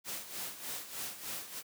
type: noise with tremolo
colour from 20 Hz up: white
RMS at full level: -39 dBFS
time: 0.04-1.63 s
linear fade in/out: 50 ms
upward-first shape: sine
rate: 3.3 Hz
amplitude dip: 70%
effects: high-pass 100 Hz 12 dB/octave